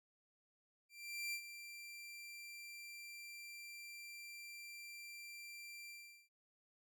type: tone with ADSR envelope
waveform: sawtooth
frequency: 2360 Hz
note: D7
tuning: 8 cents sharp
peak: -36 dBFS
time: 0.89-6.29 s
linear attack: 440 ms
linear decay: 76 ms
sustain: -11 dB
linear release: 400 ms
effects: none